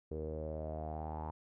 sawtooth tone with low-pass filter sweep, 77.78 Hz, D#2, in tune, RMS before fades -41 dBFS, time 0.11-1.31 s, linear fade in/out 5 ms, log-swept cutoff 440 to 920 Hz, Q 7, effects none

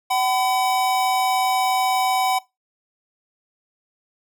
square tone pair together, 758 / 1005.7 Hz, F#5 / B5, +42 / +31 cents, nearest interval perfect fourth, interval 489 cents, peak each -20 / -25 dBFS, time 0.1-2.39 s, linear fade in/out 10 ms, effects noise-tail reverb RT60 0.2 s tail -20 dB re dry

